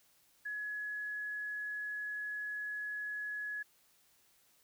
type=tone; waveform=sine; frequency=1689 Hz; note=G#6; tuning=29 cents sharp; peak=-37 dBFS; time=0.45-3.63 s; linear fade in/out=10 ms; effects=white hiss -69 dBFS RMS until 4.63 s